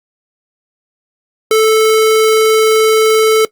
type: tone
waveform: square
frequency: 438.4 Hz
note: A4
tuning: 6 cents flat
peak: -7 dBFS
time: 1.51-3.45 s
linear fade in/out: 2 ms
effects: noise-tail reverb RT60 0.1 s tail -19 dB re dry + Opus 48 kbps